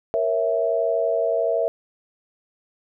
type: chord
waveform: sine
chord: A# diminished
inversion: none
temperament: equal with one note detuned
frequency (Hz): 466.2 / 547.4 / 659.3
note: A#4 / C#5 / E5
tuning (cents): 0 / -22 / 0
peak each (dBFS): -24 / -26 / -21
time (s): 0.14-1.68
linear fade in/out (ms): 0
effects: none